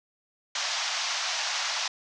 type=band-pass noise; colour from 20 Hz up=white; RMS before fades=-30 dBFS; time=0.55-1.88 s; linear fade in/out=5 ms; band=640 to 6300 Hz; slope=48 dB/octave; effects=none